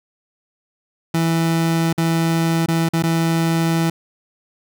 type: tone with dropouts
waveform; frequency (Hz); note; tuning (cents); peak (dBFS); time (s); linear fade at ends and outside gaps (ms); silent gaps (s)
30% pulse; 164.81; E3; 0; -13; 1.14-3.9; 5; 1.929-1.978 / 2.661-2.683 / 2.889-2.934 / 3.025-3.035
effects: none